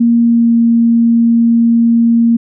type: tone with pitch glide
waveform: sine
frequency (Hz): 234.2 to 232.2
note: A#3 to A#3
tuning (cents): +8 to -7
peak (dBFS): -6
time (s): 0-2.37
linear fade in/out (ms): 10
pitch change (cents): -15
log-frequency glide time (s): 0.21-0.55
effects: none